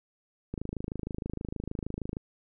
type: click train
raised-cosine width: 3 ms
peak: -21 dBFS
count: 44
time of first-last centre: 0.54-2.169 s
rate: 26.4 Hz
effects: none